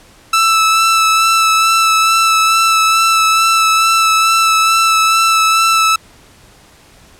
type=tone with vibrato; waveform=sawtooth; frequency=1318.5 Hz; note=E6; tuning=in tune; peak=-5 dBFS; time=0.33-5.96 s; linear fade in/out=5 ms; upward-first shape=sine; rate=2.3 Hz; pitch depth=16 cents each way; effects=pink hiss -44 dBFS RMS until 7.19 s + low-pass 11000 Hz 12 dB/octave